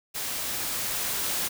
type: noise with level ramp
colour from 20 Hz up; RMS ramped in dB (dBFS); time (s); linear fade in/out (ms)
white; -32 to -28; 0.14-1.49; 20
effects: none